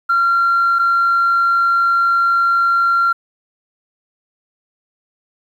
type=tone pair in turn; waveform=sine; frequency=1376 / 1376 Hz; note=F6 / F6; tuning=-26 / -26 cents; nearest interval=unison; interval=0 cents; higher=neither; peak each=-10 dBFS; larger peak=neither; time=0.09-0.79 / 0.79-3.13 s; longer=second; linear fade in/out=10 ms; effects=tanh soft clip ceiling -8 dBFS + 8-bit